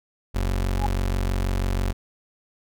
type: tone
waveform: 30% pulse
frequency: 46.2 Hz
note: F#1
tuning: 2 cents flat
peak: -19 dBFS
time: 0.34-1.93 s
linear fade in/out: 20 ms
type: tone with exponential growth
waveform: sine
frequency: 830.6 Hz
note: G#5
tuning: in tune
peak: -19 dBFS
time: 0.75-0.86 s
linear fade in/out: 2 ms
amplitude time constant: 23 ms
effects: none